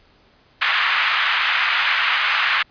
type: band-pass noise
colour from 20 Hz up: pink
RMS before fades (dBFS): -19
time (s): 0.61-2.63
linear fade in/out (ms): 10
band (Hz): 1200 to 3200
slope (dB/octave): 24
effects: pink hiss -55 dBFS RMS until 2.7 s + resampled to 11025 Hz